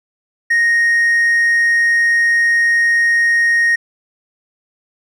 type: tone with hard clipping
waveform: sine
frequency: 1864.7 Hz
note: A#6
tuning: in tune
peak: -11 dBFS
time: 0.5-3.76 s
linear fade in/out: 10 ms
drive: 2 dB
effects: none